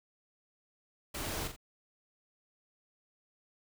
pink noise with echo, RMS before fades -38 dBFS, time 1.14-1.48 s, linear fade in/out 10 ms, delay 42 ms, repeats 2, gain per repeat -7 dB, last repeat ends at 1.564 s, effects none

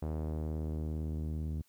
sawtooth tone with low-pass filter sweep, 77.78 Hz, D#2, in tune, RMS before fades -36 dBFS, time 0.02-1.62 s, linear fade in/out 5 ms, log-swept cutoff 720 to 220 Hz, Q 0.94, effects white hiss -71 dBFS RMS until 1.68 s

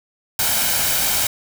white noise with comb filter, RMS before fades -19 dBFS, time 0.39-1.27 s, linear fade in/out 2 ms, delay 1.3 ms, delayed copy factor +0.5, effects none

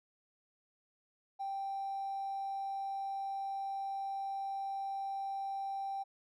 triangle tone with hard clipping, 784 Hz, G5, in tune, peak -36 dBFS, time 1.39-6.04 s, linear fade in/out 20 ms, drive 3 dB, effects none

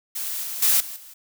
blue noise with level steps, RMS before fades -29 / -31 / -18 / -35 / -44 dBFS, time 0.15-1.14 s, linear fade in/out 10 ms, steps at 0.43 / 0.62 / 0.8 / 0.96 s, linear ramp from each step 5 ms, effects none

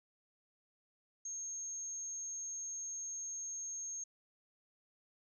sine tone, 6470 Hz, G#8, 46 cents flat, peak -40 dBFS, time 1.25-4.04 s, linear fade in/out 5 ms, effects none

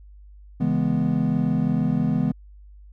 triangle chord, C# minor seventh, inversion none, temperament equal, 138.59 / 164.81 / 207.7 / 246.9 Hz, C#3 / E3 / G#3 / B3, 0 / 0 / 0 / 0 cents, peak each -25 / -22 / -23 / -22 dBFS, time 0.6-2.32 s, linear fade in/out 10 ms, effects added 50 Hz sine -43 dBFS peak until 2.92 s

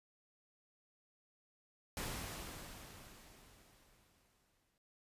pink noise with exponential decay, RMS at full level -41 dBFS, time 1.97-4.78 s, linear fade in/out 1 ms, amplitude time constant 610 ms, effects noise-tail reverb RT60 0.1 s tail -23 dB re dry + resampled to 32000 Hz

